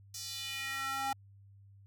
square tone with high-pass filter sweep, 270.5 Hz, C#4, 42 cents flat, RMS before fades -38 dBFS, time 0.14-1.13 s, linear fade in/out 5 ms, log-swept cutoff 5800 to 800 Hz, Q 2.4, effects added 99 Hz sine -55 dBFS peak until 1.86 s

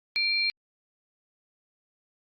sine tone pair together, 2354 / 4202 Hz, D7 / C8, +3 / +7 cents, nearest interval minor seventh, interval 1004 cents, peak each -26 dBFS, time 0.16-0.5 s, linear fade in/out 0 ms, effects Opus 48 kbps

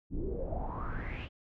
brown noise with low-pass filter sweep, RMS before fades -36 dBFS, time 0.1-1.29 s, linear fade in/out 50 ms, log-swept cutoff 270 to 3100 Hz, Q 7.1, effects none

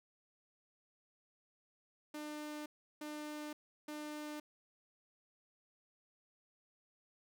sawtooth tone bursts, 300.3 Hz, D4, 39 cents sharp, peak -39 dBFS, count 3, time 2.14-4.4 s, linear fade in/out 5 ms, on 520 ms, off 350 ms, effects none

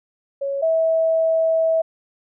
sine tone pair in turn, 554.4 / 649.3 Hz, C#5 / E5, 0 / -26 cents, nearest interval minor third, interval 274 cents, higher second, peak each -21 / -15 dBFS, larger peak second, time 0.41-0.62 / 0.62-1.82 s, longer second, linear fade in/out 10 ms, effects none

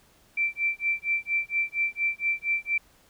sine tone with tremolo, 2343 Hz, D7, 5 cents flat, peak -21 dBFS, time 0.37-2.78 s, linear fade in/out 5 ms, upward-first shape sine, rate 4.3 Hz, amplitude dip 100%, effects pink hiss -60 dBFS RMS until 3.09 s

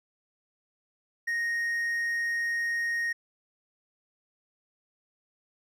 triangle tone, 1864.7 Hz, A#6, in tune, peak -25 dBFS, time 1.27-3.13 s, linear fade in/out 10 ms, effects none

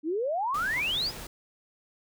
sine exponential sweep, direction up, 291 to 5274 Hz, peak -26 dBFS, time 0.03-1.12 s, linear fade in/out 50 ms
pink noise, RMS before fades -41 dBFS, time 0.54-1.27 s, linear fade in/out 5 ms
sine tone with exponential growth, 987.8 Hz, B5, in tune, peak -33 dBFS, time 0.66-0.8 s, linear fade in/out 5 ms, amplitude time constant 30 ms
effects none

